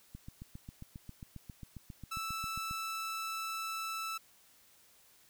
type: click train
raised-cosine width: 5 ms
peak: -33 dBFS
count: 20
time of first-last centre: 0.15-2.711 s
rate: 7.42 Hz
type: tone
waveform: sawtooth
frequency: 1318.5 Hz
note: E6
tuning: in tune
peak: -33 dBFS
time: 2.11-4.18 s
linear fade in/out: 10 ms
effects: white hiss -64 dBFS RMS until 5.29 s